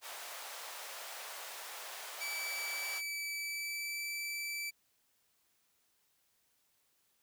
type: high-pass noise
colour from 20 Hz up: pink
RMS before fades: -46 dBFS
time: 0.01-3.02 s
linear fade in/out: 50 ms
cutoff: 600 Hz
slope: 24 dB/octave
type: tone with pitch glide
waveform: sawtooth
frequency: 2305 to 2322 Hz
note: D7 to D7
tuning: -33 to -20 cents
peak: -34 dBFS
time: 2.2-4.71 s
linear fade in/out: 20 ms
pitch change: +13 cents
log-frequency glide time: 3.34-4.01 s
effects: white hiss -75 dBFS RMS until 7.22 s